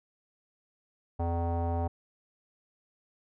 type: tone with low-pass filter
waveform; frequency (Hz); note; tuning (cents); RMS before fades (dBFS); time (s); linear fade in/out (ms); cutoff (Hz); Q
square; 84.8; E2; +50; -30; 1.19-1.88; 10; 770; 4.1
effects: none